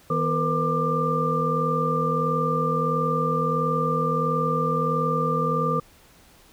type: tone cluster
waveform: sine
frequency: 159.6 / 248.2 / 461.5 / 503 / 1190 Hz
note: D#3 / B3 / A#4 / B4 / D6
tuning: +44 / +9 / -17 / +32 / +22 cents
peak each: -26 / -31 / -28 / -29 / -24 dBFS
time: 0.1-5.8 s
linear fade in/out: 5 ms
effects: pink hiss -54 dBFS RMS until 6.52 s